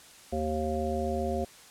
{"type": "harmonic tone", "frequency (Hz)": 77.3, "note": "D#2", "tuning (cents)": -11, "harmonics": [1, 3, 5, 7, 9], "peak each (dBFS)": [-34, -34, -34, -34, -34], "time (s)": [0.32, 1.45], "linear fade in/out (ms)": 10, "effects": ["white hiss -52 dBFS RMS until 1.7 s", "low-pass 10000 Hz 12 dB/octave"]}